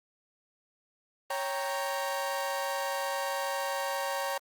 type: chord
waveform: 30% pulse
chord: G diminished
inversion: second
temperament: equal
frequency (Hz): 554.4 / 784 / 932.3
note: Db5 / G5 / Bb5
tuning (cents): 0 / 0 / 0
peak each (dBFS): -31 / -34 / -33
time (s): 1.3-4.38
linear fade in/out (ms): 5
effects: Opus 24 kbps